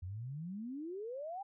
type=exponential sweep; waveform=sine; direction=up; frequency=85.3 to 816 Hz; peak=-40 dBFS; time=0.02-1.43 s; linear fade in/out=10 ms; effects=none